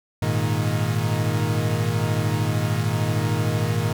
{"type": "chord", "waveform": "40% pulse", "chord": "Ab suspended second", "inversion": "none", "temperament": "equal with one note detuned", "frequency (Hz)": [103.35, 116.54, 155.56], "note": ["Ab2", "Bb2", "Eb3"], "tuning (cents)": [-8, 0, 0], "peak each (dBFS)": [-24, -23, -25], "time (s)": [0.22, 3.93], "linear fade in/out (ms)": 5, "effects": []}